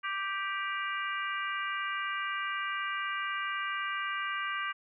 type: harmonic tone with a mistuned harmonic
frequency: 392 Hz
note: G4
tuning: in tune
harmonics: 3 / 4 / 5 / 6 / 7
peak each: -35 / -37 / -39 / -41 / -42 dBFS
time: 0.03-4.73 s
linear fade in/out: 20 ms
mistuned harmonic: 7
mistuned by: +55 cents
effects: none